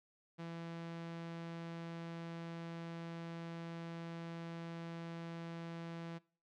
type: tone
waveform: sawtooth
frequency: 167.3 Hz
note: E3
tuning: 26 cents sharp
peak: -40 dBFS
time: 0.38-6.19 s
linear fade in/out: 20 ms
effects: noise-tail reverb RT60 0.4 s tail -22 dB re dry + low-pass 4000 Hz 12 dB/octave